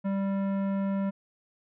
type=tone with tanh clipping; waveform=sine; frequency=196 Hz; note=G3; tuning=in tune; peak=-28 dBFS; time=0.04-1.11 s; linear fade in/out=20 ms; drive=15 dB; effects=none